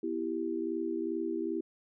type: chord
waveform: sine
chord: E minor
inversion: second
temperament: equal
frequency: 246.9 / 329.6 / 392 Hz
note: B3 / E4 / G4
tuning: 0 / 0 / 0 cents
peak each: -39 / -33 / -36 dBFS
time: 0.03-1.61 s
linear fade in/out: 5 ms
effects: none